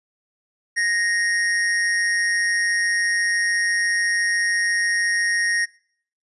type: tone with amplitude modulation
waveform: square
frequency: 1864.7 Hz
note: A#6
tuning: in tune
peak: -17 dBFS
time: 0.76-5.66 s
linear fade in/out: 20 ms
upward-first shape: sine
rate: 186 Hz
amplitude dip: 50%
effects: noise-tail reverb RT60 0.6 s tail -23 dB re dry + resampled to 24000 Hz